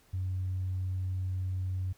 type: tone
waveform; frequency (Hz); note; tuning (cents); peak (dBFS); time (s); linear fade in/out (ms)
sine; 92.9; F#2; +7; -29; 0.13-1.93; 10
effects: tanh soft clip ceiling -26 dBFS + pink hiss -64 dBFS RMS until 1.97 s

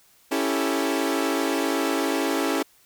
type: chord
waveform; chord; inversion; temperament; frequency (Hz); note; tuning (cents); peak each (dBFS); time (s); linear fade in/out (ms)
sawtooth; A dominant seventh; first; equal; 277.2 / 329.6 / 392 / 440; C#4 / E4 / G4 / A4; 0 / 0 / 0 / 0; -22 / -23 / -26 / -26; 0.31-2.63; 10
effects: white hiss -58 dBFS RMS until 2.85 s

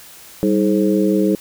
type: harmonic tone with a mistuned harmonic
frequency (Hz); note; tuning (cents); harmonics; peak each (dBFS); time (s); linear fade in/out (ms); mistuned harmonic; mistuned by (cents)
105.7; G#2; +31; 2 / 3 / 4 / 5; -17 / -17 / -19 / -23; 0.43-1.35; 0; 2; -130
effects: white hiss -41 dBFS RMS until 1.4 s

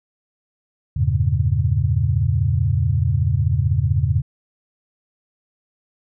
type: chord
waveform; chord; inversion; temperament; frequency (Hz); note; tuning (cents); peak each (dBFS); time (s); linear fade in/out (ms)
sine; E diminished seventh; none; equal with one note detuned; 82.41 / 98 / 113.88 / 138.59; E2 / G2 / Bb2 / Db3; 0 / 0 / -40 / 0; -21; 0.96-4.22; 10
effects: none

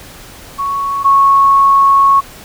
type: tone pair in turn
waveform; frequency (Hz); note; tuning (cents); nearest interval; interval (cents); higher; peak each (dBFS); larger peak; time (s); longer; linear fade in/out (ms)
sine; 1111 / 1102.1; C#6 / C#6; +4 / -10; unison; 14; first; -14 / -5; second; 0.58-1.04 / 1.04-2.21; second; 20
effects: pink hiss -35 dBFS RMS until 2.44 s

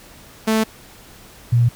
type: tone pair in turn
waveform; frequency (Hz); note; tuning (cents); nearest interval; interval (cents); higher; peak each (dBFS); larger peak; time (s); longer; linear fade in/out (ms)
sawtooth / sine; 220 / 119.2; A3 / A#2; 0 / +39; major seventh; 1061; first; -11; neither; 0.47-0.64 / 1.52-1.69; neither; 10
effects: pink hiss -44 dBFS RMS until 1.75 s

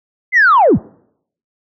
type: linear sweep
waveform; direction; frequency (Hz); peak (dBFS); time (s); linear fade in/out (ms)
sine; down; 2108 to 37.69; -5; 0.32-0.79; 50
effects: noise-tail reverb RT60 0.7 s tail -25 dB re dry + tanh soft clip ceiling -2 dBFS

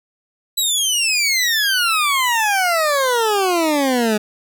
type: exponential sweep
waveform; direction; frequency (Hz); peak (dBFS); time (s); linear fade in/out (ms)
20% pulse; down; 3979 to 207.2; -10; 0.57-4.18; 10
effects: none

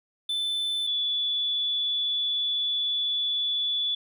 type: tone pair in turn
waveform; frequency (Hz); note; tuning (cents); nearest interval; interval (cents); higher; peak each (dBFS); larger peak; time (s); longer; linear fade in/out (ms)
triangle / sine; 3520 / 3446; A7 / A7; 0 / -37; unison; 37; first; -24; neither; 0.29-0.87 / 0.87-3.95; second; 5
effects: none

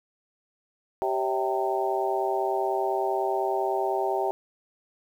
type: harmonic tone with a mistuned harmonic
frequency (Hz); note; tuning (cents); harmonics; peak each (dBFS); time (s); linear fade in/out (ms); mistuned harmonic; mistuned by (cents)
130; C3; -11; 3 / 4 / 5 / 6 / 7; -28 / -34 / -30 / -29 / -32; 1.02-4.31; 0; 4; +110
effects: 9-bit

